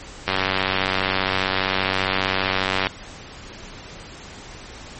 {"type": "click train", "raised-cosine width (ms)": 0.3, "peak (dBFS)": -3, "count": 247, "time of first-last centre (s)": [0.28, 2.869], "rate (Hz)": 95, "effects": ["pink hiss -39 dBFS RMS until 4.99 s", "MP3 32 kbps"]}